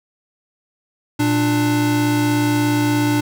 square tone pair together, 117.64 / 296.1 Hz, A#2 / D4, +16 / +14 cents, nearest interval octave + major third, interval 1598 cents, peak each -21 / -17 dBFS, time 1.19-3.21 s, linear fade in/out 10 ms, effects none

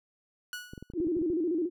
sawtooth tone with exponential decay, 1467 Hz, F#6, 15 cents flat, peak -30 dBFS, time 0.53-0.92 s, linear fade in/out 1 ms, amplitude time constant 83 ms
clicks, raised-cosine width 3 ms, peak -29 dBFS, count 10, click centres 0.735 / 0.778 / 0.826 / 0.901 / 0.937 / 1.002 / 1.069 / 1.168 / 1.216 / 1.302 s
sine tone with vibrato, 334.7 Hz, E4, 26 cents sharp, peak -26 dBFS, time 0.94-1.7 s, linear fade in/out 50 ms, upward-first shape square, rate 14 Hz, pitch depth 110 cents each way
effects none

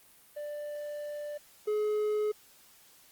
triangle tone pair in turn, 590 / 423.4 Hz, D5 / G#4, +8 / +33 cents, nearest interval tritone, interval 575 cents, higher first, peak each -34 / -25 dBFS, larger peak second, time 0.36-1.38 / 1.67-2.32 s, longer first, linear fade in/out 10 ms, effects white hiss -59 dBFS RMS until 3.11 s + Opus 32 kbps

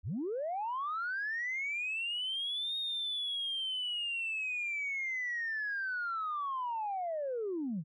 sine linear two-way sweep, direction up then down, 57.6 to 3729 to 141.2 Hz, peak -32 dBFS, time 0.03-7.84 s, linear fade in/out 50 ms, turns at 2.77 s, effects tanh soft clip ceiling -29 dBFS

